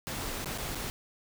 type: noise with dropouts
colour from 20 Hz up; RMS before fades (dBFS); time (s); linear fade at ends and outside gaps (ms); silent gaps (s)
pink; -36; 0.07-0.9; 0; 0.445-0.458 / 0.577-0.583 / 0.748-0.754
effects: none